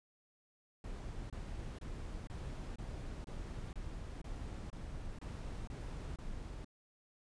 brown noise bursts, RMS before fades -44 dBFS, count 12, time 0.84-6.646 s, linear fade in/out 2 ms, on 460 ms, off 26 ms, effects resampled to 22050 Hz

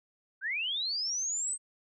sine linear sweep, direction up, 1480 to 8372 Hz, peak -30 dBFS, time 0.41-1.58 s, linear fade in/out 50 ms, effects none

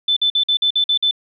sine tone bursts, 3520 Hz, A7, in tune, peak -13 dBFS, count 8, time 0.08-1.111 s, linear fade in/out 5 ms, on 86 ms, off 49 ms, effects none

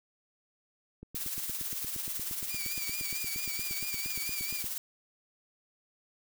click train, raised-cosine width 3 ms, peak -32 dBFS, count 32, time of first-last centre 1.03-4.643 s, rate 8.58 Hz
blue noise with tremolo, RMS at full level -34 dBFS, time 1.15-4.78 s, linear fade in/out 2 ms, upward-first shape triangle, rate 18 Hz, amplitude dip 50%
20% pulse tone with vibrato, 2349 Hz, D7, in tune, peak -33 dBFS, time 2.48-4.64 s, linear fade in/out 50 ms, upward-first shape sine, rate 4.5 Hz, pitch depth 60 cents each way
effects none

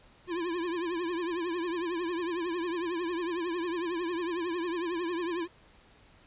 square tone with vibrato, 343.8 Hz, F4, 27 cents flat, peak -31 dBFS, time 0.27-5.48 s, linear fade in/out 50 ms, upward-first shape triangle, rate 11 Hz, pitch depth 120 cents each way, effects pink hiss -59 dBFS RMS until 6.26 s + resampled to 8000 Hz

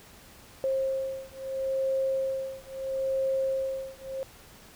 sine beating tone pair, 533 / 533.75 Hz, C5 / C5, +32 / +34 cents, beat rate 0.75 Hz, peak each -30 dBFS, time 0.64-4.23 s, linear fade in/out 0 ms, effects pink hiss -52 dBFS RMS until 4.75 s

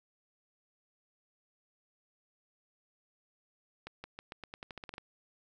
accelerating click train, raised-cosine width 0.3 ms, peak -27 dBFS, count 13, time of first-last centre 3.87-4.981 s, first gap 170 ms, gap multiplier 0.88, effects none

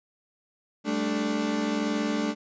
35% pulse chord, G suspended second, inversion none, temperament equal with one note detuned, 198.62 / 220 / 293.7 Hz, G3 / A3 / D4, +23 / 0 / 0 cents, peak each -32 / -27 / -27 dBFS, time 0.84-2.35 s, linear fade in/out 50 ms, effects resampled to 16000 Hz

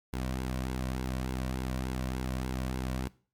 sawtooth tone with flanger, 64.1 Hz, C2, 35 cents flat, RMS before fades -34 dBFS, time 0.13-3.08 s, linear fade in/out 0 ms, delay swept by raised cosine 1.6 to 2.42 ms, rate 3.4 Hz, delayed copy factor -0.5, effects noise-tail reverb RT60 0.4 s tail -20 dB re dry + MP3 96 kbps

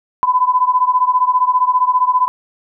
sine beating tone pair, 1000 / 1015 Hz, B5 / B5, +21 / +47 cents, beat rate 15 Hz, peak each -13 / -15 dBFS, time 0.23-2.28 s, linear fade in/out 0 ms, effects none

